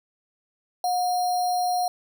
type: tone with sample-and-hold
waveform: sine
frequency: 723 Hz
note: F#5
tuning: 40 cents flat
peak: -21 dBFS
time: 0.84-1.88 s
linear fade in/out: 2 ms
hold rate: 4900 Hz
effects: none